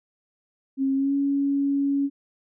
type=tone with pitch glide; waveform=sine; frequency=270 to 279.5 Hz; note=C#4 to C#4; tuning=-45 to +14 cents; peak=-20 dBFS; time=0.77-2.1 s; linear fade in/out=50 ms; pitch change=+59 cents; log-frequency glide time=0.95-1.14 s; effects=none